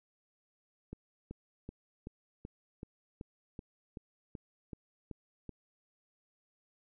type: click train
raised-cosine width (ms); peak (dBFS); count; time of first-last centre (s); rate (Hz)
3; -30; 13; 0.93-5.493; 2.63
effects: none